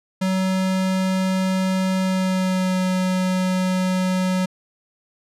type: tone with pitch glide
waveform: square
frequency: 188.1 to 185.19 Hz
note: F#3 to F#3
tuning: +29 to +2 cents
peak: -19 dBFS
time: 0.21-4.46 s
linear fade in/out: 10 ms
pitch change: -27 cents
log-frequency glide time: 2-2.79 s
effects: low-pass 10000 Hz 12 dB/octave